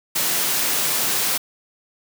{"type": "high-pass noise", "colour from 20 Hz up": "white", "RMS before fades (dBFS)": -21, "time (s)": [0.15, 1.38], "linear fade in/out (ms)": 10, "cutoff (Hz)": 130, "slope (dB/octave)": 12, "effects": []}